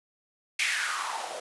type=noise with band-pass filter sweep; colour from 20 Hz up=blue; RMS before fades=-31 dBFS; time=0.59-1.4 s; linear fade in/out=5 ms; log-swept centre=2400 to 550 Hz; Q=4.2; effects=resampled to 24000 Hz